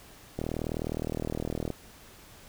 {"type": "click train", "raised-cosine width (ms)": 2, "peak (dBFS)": -18, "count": 53, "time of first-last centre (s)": [0.39, 1.703], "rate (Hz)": 39.6, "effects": ["pink hiss -52 dBFS RMS until 2.48 s"]}